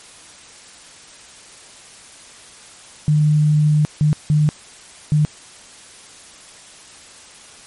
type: tone bursts at uneven times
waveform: sine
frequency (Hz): 151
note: D3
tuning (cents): +48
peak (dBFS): -11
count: 4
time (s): 3.08-3.85 / 4.01-4.13 / 4.3-4.49 / 5.12-5.25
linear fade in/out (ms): 0
effects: white hiss -42 dBFS RMS until 7.66 s + MP3 48 kbps